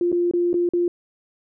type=tone with dropouts; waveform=sine; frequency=349.2 Hz; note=F4; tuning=in tune; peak=-17 dBFS; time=0.01-0.88 s; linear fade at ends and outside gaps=2 ms; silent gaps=0.118-0.126 / 0.312-0.336 / 0.531-0.541 / 0.69-0.735 s; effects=none